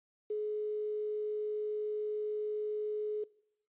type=tone with quantisation; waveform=sine; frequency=423.5 Hz; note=G#4; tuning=34 cents sharp; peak=-32 dBFS; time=0.3-3.24 s; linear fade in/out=5 ms; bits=10; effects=noise-tail reverb RT60 0.7 s tail -22 dB re dry + resampled to 8000 Hz